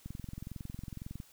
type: click train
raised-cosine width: 5 ms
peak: -29 dBFS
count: 26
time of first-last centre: 0.06-1.202 s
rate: 21.9 Hz
effects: white hiss -61 dBFS RMS until 1.32 s